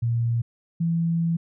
sine tone pair in turn, 117.1 / 167 Hz, A#2 / E3, +8 / +23 cents, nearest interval tritone, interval 615 cents, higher second, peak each -20 dBFS, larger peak neither, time 0.02-0.42 / 0.8-1.37 s, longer second, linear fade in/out 10 ms, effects none

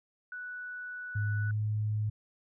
sine tone, 1480 Hz, F#6, in tune, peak -38 dBFS, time 0.32-1.51 s, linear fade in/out 2 ms
sine tone with pitch glide, 104.9 to 106.67 Hz, G#2 to G#2, +18 to +47 cents, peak -28 dBFS, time 1.15-2.1 s, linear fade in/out 10 ms, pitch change +29 cents, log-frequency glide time 1.36-1.56 s
effects none

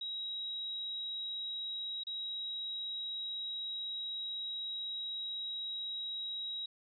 sine tone with dropouts, 3834 Hz, A#7, 48 cents sharp, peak -37 dBFS, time 0.01-6.66 s, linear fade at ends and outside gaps 5 ms, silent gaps 2.036-2.068 s, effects none

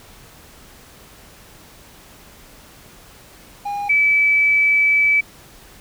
triangle / sine tone pair in turn, 814 / 2302 Hz, G#5 / D7, -35 / -35 cents, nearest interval octave + tritone, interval 1800 cents, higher second, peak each -20 / -12 dBFS, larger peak second, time 3.65-3.89 / 3.89-5.21 s, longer second, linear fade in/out 10 ms, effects pink hiss -45 dBFS RMS until 5.8 s

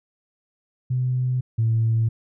sine tone pair in turn, 126.9 / 113.06 Hz, B2 / A2, +47 / +48 cents, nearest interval major second, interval 199 cents, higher first, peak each -19 / -16 dBFS, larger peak second, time 0.9-1.41 / 1.58-2.09 s, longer neither, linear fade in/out 10 ms, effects tanh soft clip ceiling -13 dBFS

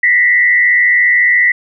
sine tone with frequency modulation, 1967 Hz, B6, 7 cents flat, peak -7 dBFS, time 0.03-1.52 s, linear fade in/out 5 ms, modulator 94.3 Hz, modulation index 0.83, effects none

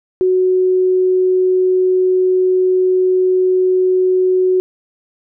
sine tone, 370 Hz, F#4, in tune, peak -10 dBFS, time 0.21-4.6 s, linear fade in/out 0 ms, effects none

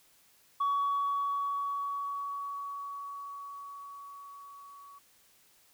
sine tone with level ramp, 1127 Hz, C#6, 28 cents sharp, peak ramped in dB -24 to -49 dBFS, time 0.6-4.99 s, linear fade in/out 10 ms, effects tanh soft clip ceiling -24 dBFS + white hiss -64 dBFS RMS until 5.73 s

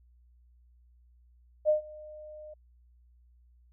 sine tone with ADSR envelope, 610 Hz, D#5, 34 cents flat, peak -19 dBFS, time 1.65-2.54 s, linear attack 41 ms, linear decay 120 ms, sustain -24 dB, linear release 7 ms, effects added 60 Hz sine -58 dBFS peak until 3.72 s

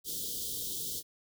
white band-stop noise, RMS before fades -37 dBFS, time 0.04-1.03 s, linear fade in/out 50 ms, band 510 to 3100 Hz, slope 96 dB/octave, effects none

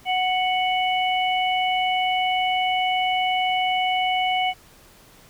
harmonic tone, 740 Hz, F#5, in tune, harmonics 1 / 3 / 4, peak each -21 / -26 / -27 dBFS, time 0.05-4.54 s, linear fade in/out 50 ms, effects pink hiss -51 dBFS RMS until 5.29 s

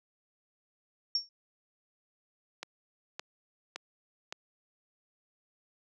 sine tone with exponential decay, 5500 Hz, F8, 27 cents flat, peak -23 dBFS, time 1.15-1.29 s, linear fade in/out 2 ms, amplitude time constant 29 ms
click train, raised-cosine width 0.2 ms, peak -20 dBFS, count 4, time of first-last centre 2.63-4.325 s, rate 1.77 Hz
effects high-pass 400 Hz 12 dB/octave

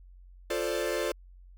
45% pulse chord, D minor seventh, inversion first, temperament equal, 349.2 / 440 / 523.3 / 587.3 Hz, F4 / A4 / C5 / D5, 0 / 0 / 0 / 0 cents, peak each -34 dBFS, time 0.5-1.12 s, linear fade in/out 5 ms, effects added 45 Hz sine -49 dBFS peak until 1.57 s

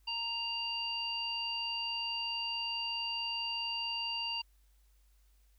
harmonic tone, 932.3 Hz, A#5, in tune, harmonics 1 / 3 / 5, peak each -42 / -36 / -39 dBFS, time 0.07-4.42 s, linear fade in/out 10 ms, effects added 50 Hz sine -63 dBFS peak until 5.58 s + white hiss -75 dBFS RMS until 5.58 s

